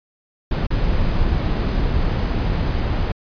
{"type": "noise with dropouts", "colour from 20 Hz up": "brown", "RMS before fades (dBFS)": -19, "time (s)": [0.51, 3.12], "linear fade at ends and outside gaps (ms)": 5, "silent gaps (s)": [0.668, 0.704], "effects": ["resampled to 11025 Hz"]}